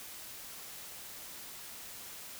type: silence
effects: white hiss -47 dBFS RMS until 2.39 s